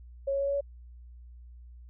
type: tone with pitch steps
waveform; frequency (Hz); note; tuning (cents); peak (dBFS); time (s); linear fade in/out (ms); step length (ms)
sine; 550 / 553.5 / 557 / 560.6 / 564.2; C#5 / C#5 / C#5 / C#5 / C#5; -14 / -3 / +8 / +19 / +30; -26; 0.27-0.61; 10; 68
effects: added 60 Hz sine -46 dBFS peak until 1.89 s